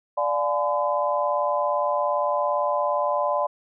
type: chord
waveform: sine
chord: D diminished seventh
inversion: none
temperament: just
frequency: 587.3 / 704.8 / 845.8 / 1014.9 Hz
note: D5 / F5 / Ab5 / Cb6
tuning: 0 / +16 / +31 / +47 cents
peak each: -24 / -29 / -29 / -25 dBFS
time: 0.17-3.47 s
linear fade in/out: 10 ms
effects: none